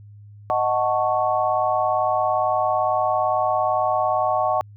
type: chord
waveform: sine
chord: D# half-diminished seventh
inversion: none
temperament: equal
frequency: 622.3 / 740 / 880 / 1108.7 Hz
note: D#5 / F#5 / A5 / C#6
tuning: 0 / 0 / 0 / 0 cents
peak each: -23 / -22 / -26 / -24 dBFS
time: 0.5-4.61 s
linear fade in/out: 0 ms
effects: added 103 Hz sine -41 dBFS peak until 4.76 s